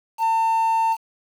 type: tone with quantisation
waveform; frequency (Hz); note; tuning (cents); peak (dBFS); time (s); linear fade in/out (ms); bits
triangle; 900; A5; +39; -15; 0.18-0.97; 50; 7
effects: none